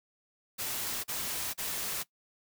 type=noise bursts; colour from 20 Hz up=white; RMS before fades=-35 dBFS; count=3; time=0.58-2.036 s; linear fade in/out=20 ms; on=460 ms; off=38 ms; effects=noise-tail reverb RT60 0.1 s tail -20 dB re dry